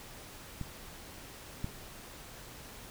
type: clicks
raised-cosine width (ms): 5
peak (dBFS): -24 / -22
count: 2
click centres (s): 0.613 / 1.644
effects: pink hiss -49 dBFS RMS until 2.9 s